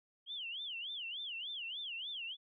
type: tone with vibrato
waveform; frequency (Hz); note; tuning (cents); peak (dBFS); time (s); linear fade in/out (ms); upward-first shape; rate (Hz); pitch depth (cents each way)
sine; 3100; G7; -20; -40; 0.26-2.37; 50; sine; 3.4; 250
effects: none